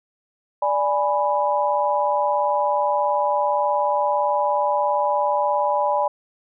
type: chord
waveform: sine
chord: G# diminished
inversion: second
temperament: equal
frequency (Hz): 587.3 / 830.6 / 987.8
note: D5 / G#5 / B5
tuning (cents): 0 / 0 / 0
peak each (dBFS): -22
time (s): 0.62-6.08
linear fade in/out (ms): 5
effects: none